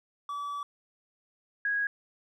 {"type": "tone pair in turn", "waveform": ["triangle", "sine"], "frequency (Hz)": [1149, 1651.9], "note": ["D6", "G#6"], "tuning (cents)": [-38, -10], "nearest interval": "tritone", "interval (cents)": 628, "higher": "second", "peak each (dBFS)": [-31, -26], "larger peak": "second", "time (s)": [[0.29, 0.63], [1.65, 1.87]], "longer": "first", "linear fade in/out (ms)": 2, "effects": []}